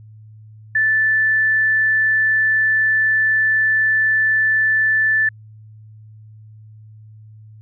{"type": "tone", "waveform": "sine", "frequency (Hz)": 1756, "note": "A6", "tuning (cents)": -4, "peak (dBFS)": -13, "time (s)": [0.75, 5.29], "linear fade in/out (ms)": 5, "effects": ["added 108 Hz sine -39 dBFS peak until 7.61 s"]}